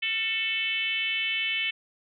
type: tone with frequency modulation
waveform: sine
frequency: 2628 Hz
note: E7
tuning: 6 cents flat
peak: -25 dBFS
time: 0.02-1.71 s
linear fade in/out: 10 ms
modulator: 417 Hz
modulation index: 1.4
effects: none